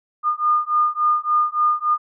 sine beating tone pair, 1215 / 1218.5 Hz, D#6 / D#6, -42 / -37 cents, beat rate 3.5 Hz, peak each -19 dBFS, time 0.23-1.98 s, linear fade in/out 50 ms, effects none

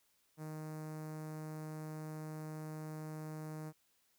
sawtooth tone with notch filter, 155.3 Hz, D#3, 3 cents flat, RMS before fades -45 dBFS, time 0.37-3.73 s, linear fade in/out 50 ms, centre 3200 Hz, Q 0.53, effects white hiss -75 dBFS RMS until 4.18 s

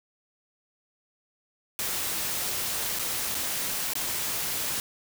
white noise with dropouts, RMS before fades -30 dBFS, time 1.79-4.8 s, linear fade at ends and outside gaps 0 ms, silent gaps 2.988-2.994 / 3.345-3.351 / 3.935-3.954 s, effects none

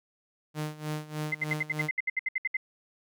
sawtooth tone with tremolo, 152.6 Hz, D#3, 33 cents flat, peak -26 dBFS, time 0.54-1.9 s, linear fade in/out 50 ms, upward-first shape sine, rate 3.3 Hz, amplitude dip 85%
sine tone bursts, 2064 Hz, C7, 24 cents flat, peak -25 dBFS, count 14, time 1.32-2.569 s, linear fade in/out 5 ms, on 27 ms, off 67 ms
effects none

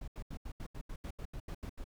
brown noise bursts, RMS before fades -42 dBFS, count 13, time 0.01-1.842 s, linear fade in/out 5 ms, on 68 ms, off 79 ms, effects none

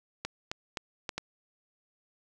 clicks, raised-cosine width 0.2 ms, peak -16 dBFS, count 5, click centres 0.25 / 0.515 / 0.772 / 1.092 / 1.18 s, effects none

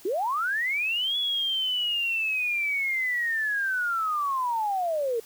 sine linear two-way sweep, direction up then down, 333.3 to 3409 to 441.4 Hz, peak -24 dBFS, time 0.05-5.2 s, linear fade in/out 5 ms, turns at 1.17 s, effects white hiss -51 dBFS RMS until 5.25 s

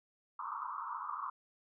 white band-pass noise, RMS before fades -41 dBFS, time 0.39-1.3 s, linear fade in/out 5 ms, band 930 to 1300 Hz, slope 96 dB/octave, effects none

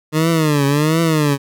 20% pulse tone with vibrato, 152.3 Hz, D#3, 37 cents flat, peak -8 dBFS, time 0.12-1.38 s, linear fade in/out 50 ms, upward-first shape triangle, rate 1.4 Hz, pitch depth 170 cents each way, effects none

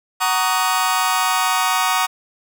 sawtooth chord, D# minor seventh, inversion first, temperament just, 746.7 / 933.4 / 1120.1 / 1244.5 Hz, F#5 / A#5 / C#6 / D#6, +16 / +2 / +18 / 0 cents, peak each -18 dBFS, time 0.2-2.07 s, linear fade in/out 20 ms, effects none

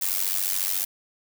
blue noise with amplitude modulation, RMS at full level -22 dBFS, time 0.01-0.85 s, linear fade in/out 10 ms, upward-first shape sine, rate 94.2 Hz, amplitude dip 90%, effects none

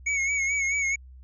square tone with vibrato, 2217 Hz, C#7, in tune, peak -24 dBFS, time 0.06-0.96 s, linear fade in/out 10 ms, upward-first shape sine, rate 4.6 Hz, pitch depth 55 cents each way, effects added 64 Hz sine -44 dBFS peak until 1.23 s + resampled to 22050 Hz

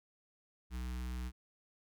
square tone with notch filter, 61.74 Hz, B1, in tune, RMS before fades -40 dBFS, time 0.7-1.32 s, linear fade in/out 50 ms, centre 560 Hz, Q 0.86, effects none

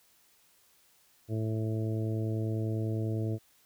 harmonic tone, 110 Hz, A2, in tune, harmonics 1 / 2 / 3 / 4 / 5 / 6, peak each -30 / -39 / -37 / -41 / -46 / -46 dBFS, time 1.28-3.39 s, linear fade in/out 50 ms, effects white hiss -65 dBFS RMS until 3.65 s

